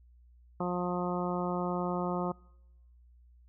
harmonic tone, 178.1 Hz, F3, 34 cents sharp, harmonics 1 / 2 / 3 / 4 / 5 / 6 / 7, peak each -33 / -36 / -38 / -39 / -40 / -41 / -41 dBFS, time 0.6-2.32 s, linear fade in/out 5 ms, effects noise-tail reverb RT60 1.0 s tail -26 dB re dry + added 60 Hz sine -56 dBFS peak until 3.48 s

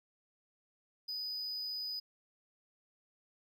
triangle tone, 4978 Hz, D#8, in tune, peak -36 dBFS, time 1.08-2 s, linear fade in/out 10 ms, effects none

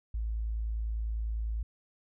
sine tone, 55 Hz, A1, in tune, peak -30 dBFS, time 0.14-1.63 s, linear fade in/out 5 ms, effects none

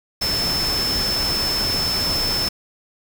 sine tone in noise, 5274 Hz, E8, in tune, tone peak -20 dBFS, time 0.21-2.49 s, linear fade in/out 10 ms, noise pink, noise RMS -26 dBFS, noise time 0.21-2.49 s, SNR +3 dB, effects none

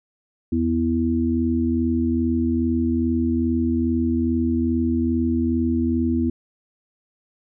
harmonic tone, 82.41 Hz, E2, in tune, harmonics 1 / 3 / 4, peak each -25 / -20 / -24 dBFS, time 0.52-6.3 s, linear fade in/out 5 ms, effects none

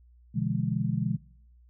sine chord, B diminished seventh, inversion none, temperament equal with one note detuned, 123.47 / 146.83 / 170.23 / 207.7 Hz, B2 / D3 / F3 / Ab3, 0 / 0 / -44 / 0 cents, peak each -31 dBFS, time 0.34-1.17 s, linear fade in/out 20 ms, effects noise-tail reverb RT60 0.8 s tail -25 dB re dry + added 60 Hz sine -54 dBFS peak until 1.69 s

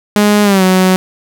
sawtooth tone with pitch glide, 207.7 to 186.11 Hz, G#3 to F#3, 0 to +10 cents, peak -3 dBFS, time 0.16-0.96 s, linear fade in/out 0 ms, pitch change -190 cents, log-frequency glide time 0.43-0.63 s, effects none

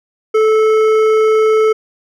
triangle tone with hard clipping, 436.2 Hz, A4, 15 cents flat, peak -10 dBFS, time 0.34-1.73 s, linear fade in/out 10 ms, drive 13 dB, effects none

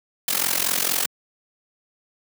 white noise with amplitude modulation, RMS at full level -19 dBFS, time 0.28-1.06 s, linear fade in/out 5 ms, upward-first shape sine, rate 44.3 Hz, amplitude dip 85%, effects high-pass 150 Hz 12 dB/octave

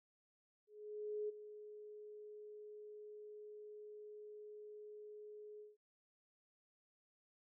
sine tone with ADSR envelope, 421.4 Hz, G#4, 25 cents sharp, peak -38 dBFS, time 0.67-5.77 s, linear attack 620 ms, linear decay 16 ms, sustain -13 dB, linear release 170 ms, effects none

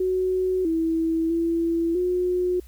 sine tone with pitch steps, 371 / 326.3 / 334.1 / 360.7 Hz, F#4 / E4 / E4 / F#4, +5 / -18 / +23 / -44 cents, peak -20 dBFS, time 0-2.6 s, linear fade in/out 5 ms, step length 650 ms, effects added 60 Hz sine -43 dBFS peak until 2.67 s + white hiss -57 dBFS RMS until 2.67 s

